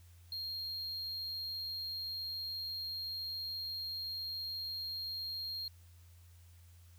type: tone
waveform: triangle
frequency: 4227 Hz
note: C8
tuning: 17 cents sharp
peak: -37 dBFS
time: 0.32-5.68 s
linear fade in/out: 2 ms
effects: added 86 Hz sine -56 dBFS peak until 6.98 s + white hiss -68 dBFS RMS until 6.98 s